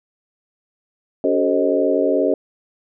sine tone cluster, 282.4 / 378.4 / 440.7 / 530 / 622 Hz, C#4 / F#4 / A4 / C5 / D#5, +32 / +39 / +3 / +22 / -1 cents, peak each -21 dBFS, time 1.24-2.34 s, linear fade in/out 2 ms, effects none

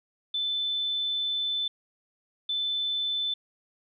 sine tone pair in turn, 3520 / 3520 Hz, A7 / A7, 0 / 0 cents, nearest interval unison, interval 0 cents, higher neither, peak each -26 dBFS, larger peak neither, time 0.34-1.68 / 2.49-3.34 s, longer first, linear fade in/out 5 ms, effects none

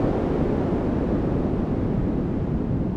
white noise with low-pass filter sweep, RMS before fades -23 dBFS, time 0-2.96 s, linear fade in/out 0 ms, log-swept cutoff 390 to 230 Hz, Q 1.1, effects none

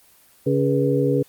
sine tone cluster, 140.2 / 280.7 / 413.9 / 485.9 Hz, C#3 / C#4 / G#4 / B4, +20 / +22 / -6 / -28 cents, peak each -22 dBFS, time 0.46-1.23 s, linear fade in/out 10 ms, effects white hiss -54 dBFS RMS until 1.28 s + Opus 24 kbps

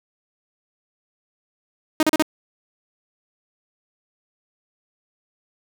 sawtooth tone bursts, 311.1 Hz, D#4, in tune, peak -10 dBFS, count 4, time 2-2.224 s, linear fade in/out 2 ms, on 29 ms, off 36 ms, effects none

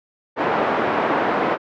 white band-pass noise, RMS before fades -20 dBFS, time 0.36-1.58 s, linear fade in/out 50 ms, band 250 to 1000 Hz, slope 12 dB/octave, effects low-pass 3000 Hz 12 dB/octave

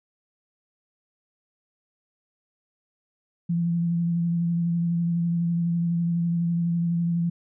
sine tone with vibrato, 170.1 Hz, F3, 45 cents flat, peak -21 dBFS, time 3.49-7.3 s, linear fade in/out 10 ms, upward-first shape sine, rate 12 Hz, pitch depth 20 cents each way, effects none

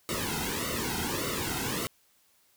pink noise with flanger, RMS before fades -32 dBFS, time 0.09-1.87 s, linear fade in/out 0 ms, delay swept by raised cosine 1.2 to 1.76 ms, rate 1.7 Hz, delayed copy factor -0.95, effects white hiss -66 dBFS RMS until 2.56 s

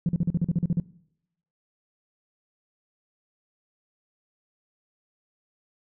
sine tone bursts, 170.4 Hz, F3, 42 cents flat, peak -18 dBFS, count 11, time 0.06-0.8 s, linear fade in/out 2 ms, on 30 ms, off 41 ms, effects noise-tail reverb RT60 0.8 s tail -23 dB re dry + tanh soft clip ceiling -16 dBFS

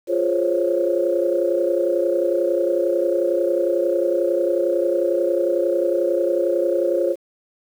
sine chord, Db major seventh, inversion first, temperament equal, 349.2 / 415.3 / 523.3 / 554.4 Hz, F4 / Ab4 / C5 / Db5, 0 / 0 / 0 / 0 cents, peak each -21 / -27 / -22 / -21 dBFS, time 0.07-7.16 s, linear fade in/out 50 ms, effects tanh soft clip ceiling -6 dBFS + 8-bit

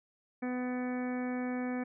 harmonic tone, 250 Hz, B3, 21 cents sharp, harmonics 1 / 2 / 3 / 4 / 5 / 6 / 7 / 8 / 9, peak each -33 / -41 / -44 / -52 / -51 / -52 / -48 / -57 / -48 dBFS, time 0.42-1.84 s, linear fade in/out 10 ms, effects none

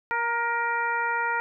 harmonic tone with a mistuned harmonic, 471.2 Hz, A#4, 19 cents sharp, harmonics 1 / 2 / 3 / 4 / 5, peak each -36 / -27 / -28 / -31 / -36 dBFS, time 0.11-1.4 s, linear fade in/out 0 ms, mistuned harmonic 2, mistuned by -19 cents, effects none

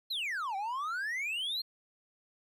triangle exponential two-way sweep, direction down then up, 4292 to 756 to 4292 Hz, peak -31 dBFS, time 0.1-1.62 s, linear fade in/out 10 ms, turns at 0.56 s, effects none

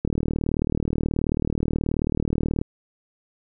click train, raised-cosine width 3 ms, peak -10 dBFS, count 100, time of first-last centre 0.05-2.615 s, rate 38.6 Hz, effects none

